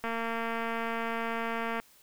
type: click train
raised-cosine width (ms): 0.5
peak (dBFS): -19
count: 404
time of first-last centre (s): 0.04-1.8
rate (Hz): 229
effects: white hiss -60 dBFS RMS until 2.02 s